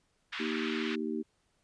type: band-pass noise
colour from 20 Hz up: white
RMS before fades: -39 dBFS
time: 0.32-0.96 s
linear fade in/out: 10 ms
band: 1200 to 3200 Hz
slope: 24 dB/octave
type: harmonic tone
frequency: 77.78 Hz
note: D#2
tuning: in tune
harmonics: 3 / 4 / 5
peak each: -35 / -36 / -37 dBFS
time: 0.39-1.23 s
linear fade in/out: 20 ms
effects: pink hiss -74 dBFS RMS until 1.63 s + resampled to 22050 Hz